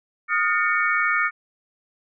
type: tone cluster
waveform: sine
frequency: 1242 / 1422 / 1807 / 2236 Hz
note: D#6 / F6 / A6 / C#7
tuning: -3 / +31 / +46 / +14 cents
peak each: -24 dBFS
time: 0.28-1.31 s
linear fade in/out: 50 ms
effects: none